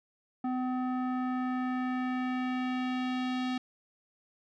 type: tone with low-pass filter sweep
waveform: square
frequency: 253.9 Hz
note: B3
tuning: 48 cents sharp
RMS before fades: -32 dBFS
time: 0.44-3.58 s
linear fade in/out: 5 ms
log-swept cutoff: 1000 to 3800 Hz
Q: 1.5
effects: none